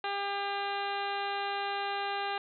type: harmonic tone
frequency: 400.5 Hz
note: G4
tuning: 37 cents sharp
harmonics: 1 / 2 / 3 / 4 / 5 / 6 / 7 / 8 / 9 / 10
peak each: -40 / -34 / -40 / -40 / -45 / -45 / -43 / -49 / -48 / -46 dBFS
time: 0.04-2.38 s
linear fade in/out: 2 ms
effects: none